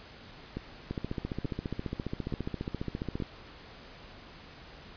two click trains, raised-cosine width 3 ms, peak -21 / -20 dBFS, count 4 / 35, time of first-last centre 0.57-3.202 / 0.91-3.223 s, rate 1.14 / 14.7 Hz, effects pink hiss -50 dBFS RMS until 4.96 s + resampled to 11025 Hz

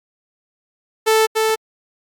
sawtooth tone with echo, 440 Hz, A4, in tune, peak -8 dBFS, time 1.06-1.27 s, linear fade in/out 20 ms, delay 290 ms, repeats 1, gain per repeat -3 dB, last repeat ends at 1.56 s, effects AAC 64 kbps

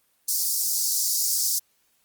pink high-pass noise, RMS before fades -24 dBFS, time 0.28-1.59 s, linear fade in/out 5 ms, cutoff 4900 Hz, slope 48 dB/octave, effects white hiss -67 dBFS RMS until 2.04 s + Opus 24 kbps

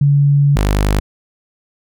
sine / sawtooth tone pair in turn, 142.5 / 50.38 Hz, C#3 / G1, +48 / +48 cents, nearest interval octave + tritone, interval 1800 cents, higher first, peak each -8 dBFS, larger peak neither, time 0.01-0.56 / 0.56-1 s, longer first, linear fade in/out 5 ms, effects none

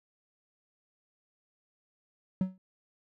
triangle tone with exponential decay, 186.9 Hz, F#3, 18 cents sharp, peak -20 dBFS, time 2.41-2.58 s, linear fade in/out 2 ms, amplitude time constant 35 ms, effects none

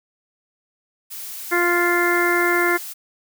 blue noise, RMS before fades -33 dBFS, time 1.1-2.94 s, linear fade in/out 20 ms
harmonic tone, 349.2 Hz, F4, in tune, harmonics 1 / 2 / 3 / 4 / 5 / 6, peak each -20 / -27 / -26 / -23 / -23 / -23 dBFS, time 1.51-2.78 s, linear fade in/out 20 ms
effects none

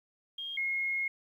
sine tone pair in turn, 3230 / 2156 Hz, G#7 / C#7, -49 / -49 cents, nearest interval perfect fifth, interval 700 cents, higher first, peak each -36 / -29 dBFS, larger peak second, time 0.38-0.57 / 0.57-1.08 s, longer second, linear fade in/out 5 ms, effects 11-bit

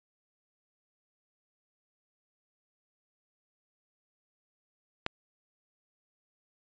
click, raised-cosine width 0.3 ms, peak -13 dBFS, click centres 5.064 s, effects resampled to 16000 Hz

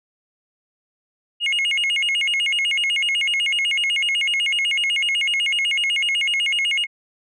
sine tone with vibrato, 2489 Hz, D#7, in tune, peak -15 dBFS, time 1.4-6.87 s, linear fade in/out 50 ms, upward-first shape square, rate 8 Hz, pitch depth 240 cents each way, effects tanh soft clip ceiling -17 dBFS

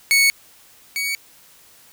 sawtooth tone pair in turn, 2217 / 2249 Hz, C#7 / C#7, 0 / +24 cents, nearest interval unison, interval 24 cents, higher second, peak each -9 / -18 dBFS, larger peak first, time 0.11-0.3 / 0.96-1.15 s, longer neither, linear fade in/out 0 ms, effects white hiss -50 dBFS RMS until 1.92 s

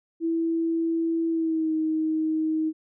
sine tone with pitch glide, 329.6 to 315.1 Hz, E4 to D#4, 0 to +22 cents, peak -22 dBFS, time 0.2-2.73 s, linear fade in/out 50 ms, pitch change -78 cents, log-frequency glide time 1.29-1.73 s, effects none

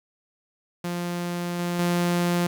sawtooth tone with level steps, 174.61 Hz, F3, in tune, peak -23 / -21 / -17 dBFS, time 0.84-2.47 s, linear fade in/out 5 ms, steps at 1.59 / 1.79 s, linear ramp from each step 2 ms, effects 9-bit

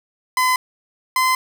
30% pulse tone pair in turn, 1017 / 1029.4 Hz, C6 / C6, -50 / -29 cents, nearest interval unison, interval 21 cents, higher second, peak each -12 dBFS, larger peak neither, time 0.37-0.56 / 1.16-1.35 s, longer neither, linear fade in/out 2 ms, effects none

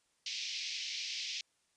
white band-pass noise, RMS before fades -40 dBFS, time 0.26-1.41 s, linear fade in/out 2 ms, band 2200 to 5800 Hz, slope 48 dB/octave, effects white hiss -75 dBFS RMS until 1.76 s + resampled to 22050 Hz

